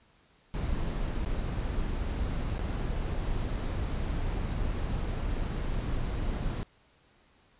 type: noise with dropouts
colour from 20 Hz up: brown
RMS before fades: -31 dBFS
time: 0.54-6.63 s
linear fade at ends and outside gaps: 0 ms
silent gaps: 1.25-1.26 / 2.582-2.593 s
effects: pink hiss -64 dBFS RMS until 7.59 s + resampled to 8000 Hz